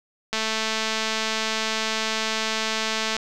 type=click train; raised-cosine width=0.2 ms; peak=-8 dBFS; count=625; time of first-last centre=0.33-3.166 s; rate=220 Hz; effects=none